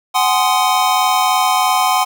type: chord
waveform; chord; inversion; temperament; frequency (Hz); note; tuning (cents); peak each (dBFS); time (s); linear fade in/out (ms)
square; Ab dominant seventh; third; just; 747.5 / 830.6 / 1038.3 / 1245.9; Gb5 / Ab5 / C6 / Eb6; +17 / 0 / -14 / +2; -17 / -20 / -17 / -22; 0.14-2.05; 20
effects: none